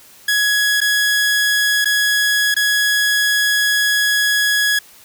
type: tone with dropouts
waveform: sawtooth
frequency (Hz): 1674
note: G#6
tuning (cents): +13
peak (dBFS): -10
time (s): 0.28-4.79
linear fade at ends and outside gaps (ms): 5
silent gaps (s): 0.805-0.814 / 1.846-1.855 / 2.543-2.564
effects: white hiss -45 dBFS RMS until 5.04 s